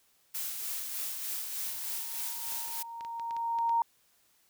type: noise with tremolo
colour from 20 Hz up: blue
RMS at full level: -35 dBFS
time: 0.34-2.83 s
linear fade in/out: 10 ms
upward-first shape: sine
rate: 3.3 Hz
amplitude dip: 35%
type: tone with exponential growth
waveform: sine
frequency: 927 Hz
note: A#5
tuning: 10 cents flat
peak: -23 dBFS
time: 1.65-3.82 s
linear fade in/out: 2 ms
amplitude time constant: 470 ms
type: clicks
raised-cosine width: 0.2 ms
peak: -30 dBFS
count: 10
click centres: 2.486 / 2.522 / 2.681 / 3.009 / 3.049 / 3.197 / 3.309 / 3.366 / 3.587 / 3.694 s
effects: white hiss -68 dBFS RMS until 4.49 s